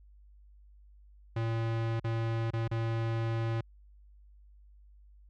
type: tone with dropouts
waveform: square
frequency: 114 Hz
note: A#2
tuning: 38 cents flat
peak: -30 dBFS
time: 1.36-3.61 s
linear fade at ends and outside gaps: 5 ms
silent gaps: 1.998-2.043 / 2.506-2.534 / 2.678-2.712 s
effects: added 50 Hz sine -54 dBFS peak until 5.29 s + low-pass 3000 Hz 12 dB/octave